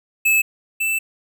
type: tone pair in turn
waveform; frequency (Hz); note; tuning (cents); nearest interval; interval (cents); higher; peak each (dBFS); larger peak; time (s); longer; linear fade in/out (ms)
square; 2607 / 2650; E7 / E7; -20 / +9; unison; 29; second; -14 / -19; first; 0.25-0.42 / 0.8-0.99; second; 10
effects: none